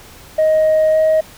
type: tone with pitch glide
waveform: sine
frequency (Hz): 626 to 630.4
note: D#5 to D#5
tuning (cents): +10 to +23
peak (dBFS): -8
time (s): 0.38-1.21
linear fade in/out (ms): 10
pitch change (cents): +13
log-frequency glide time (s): 0.92-0.97
effects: tanh soft clip ceiling -8 dBFS + pink hiss -40 dBFS RMS until 1.37 s